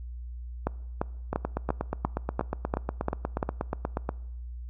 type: two click trains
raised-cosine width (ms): 1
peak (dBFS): -14 / -12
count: 24 / 9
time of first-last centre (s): 1.33-4.091 / 0.67-3.429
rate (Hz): 8.33 / 2.9
effects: noise-tail reverb RT60 0.9 s tail -23 dB re dry + added 60 Hz sine -36 dBFS peak until 4.69 s